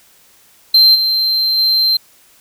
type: tone with level steps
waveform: triangle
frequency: 4131 Hz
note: C8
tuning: 23 cents flat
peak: -4 / -11 / -9 dBFS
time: 0.74-1.97 s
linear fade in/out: 5 ms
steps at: 0.94 / 1.57 s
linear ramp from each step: 20 ms
effects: white hiss -49 dBFS RMS until 2.4 s